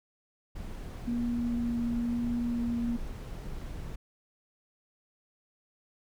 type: noise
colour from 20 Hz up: brown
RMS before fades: -39 dBFS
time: 0.55-3.96 s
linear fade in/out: 10 ms
type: tone with vibrato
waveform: sine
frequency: 237.2 Hz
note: A#3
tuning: 30 cents sharp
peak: -28 dBFS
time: 1.07-2.97 s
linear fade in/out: 10 ms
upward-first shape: sine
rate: 1 Hz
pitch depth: 10 cents each way
effects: none